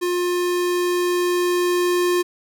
square tone with level ramp, 354.9 Hz, F4, 28 cents sharp, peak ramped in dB -20 to -17 dBFS, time 0.01-2.23 s, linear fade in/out 20 ms, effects none

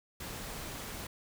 pink noise, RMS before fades -42 dBFS, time 0.2-1.07 s, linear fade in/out 5 ms, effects none

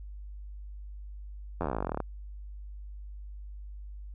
slowing click train, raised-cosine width 1 ms, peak -17 dBFS, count 22, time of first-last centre 1.61-2.003 s, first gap 11 ms, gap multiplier 1.05, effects added 50 Hz sine -40 dBFS peak until 4.14 s

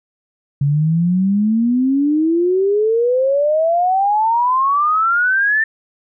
sine exponential sweep, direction up, 138.59 to 1800 Hz, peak -12 dBFS, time 0.61-5.64 s, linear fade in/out 5 ms, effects none

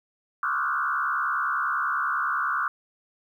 sine tone with frequency modulation, 1300 Hz, E6, 24 cents flat, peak -23 dBFS, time 0.43-2.68 s, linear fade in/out 2 ms, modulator 70.2 Hz, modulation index 3.1, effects 10-bit

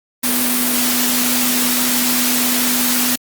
sine tone in noise, 246.9 Hz, B3, in tune, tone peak -20 dBFS, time 0.23-3.16 s, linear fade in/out 10 ms, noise white, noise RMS -17 dBFS, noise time 0.23-3.16 s, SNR -6 dB, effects high-pass 150 Hz 12 dB/octave + Opus 32 kbps

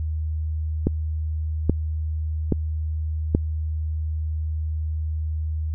click train, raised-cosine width 3 ms, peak -5 dBFS, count 4, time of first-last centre 0.87-3.349 s, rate 1.21 Hz, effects added 78 Hz sine -23 dBFS peak until 5.74 s

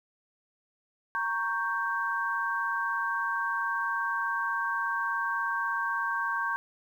sine chord, G diminished, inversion first, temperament equal, 932.3 / 1108.7 / 1568 Hz, Bb5 / Db6 / G6, 0 / 0 / 0 cents, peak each -34 / -32 / -30 dBFS, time 1.15-6.56 s, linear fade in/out 0 ms, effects 10-bit

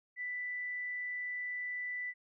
sine tone, 1982 Hz, B6, 6 cents sharp, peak -36 dBFS, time 0.16-2.14 s, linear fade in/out 50 ms, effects none

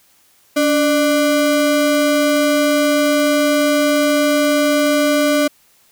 square ring-modulated tone, 442.8 Hz, A4, 11 cents sharp, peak -10 dBFS, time 0.56-5.48 s, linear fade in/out 10 ms, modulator 156 Hz, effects white hiss -54 dBFS RMS until 5.91 s

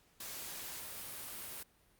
white noise, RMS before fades -45 dBFS, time 0.2-1.63 s, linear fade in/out 5 ms, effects pink hiss -69 dBFS RMS until 1.99 s + Opus 48 kbps

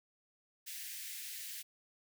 white high-pass noise, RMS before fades -45 dBFS, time 0.66-1.63 s, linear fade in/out 20 ms, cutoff 1700 Hz, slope 48 dB/octave, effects none

